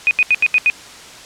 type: tone bursts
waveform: sine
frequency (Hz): 2489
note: D#7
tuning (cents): 0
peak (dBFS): -9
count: 6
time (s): 0.07-0.7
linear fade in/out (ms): 0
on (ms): 40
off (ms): 78
effects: white hiss -37 dBFS RMS until 1.25 s + low-pass 7000 Hz 12 dB/octave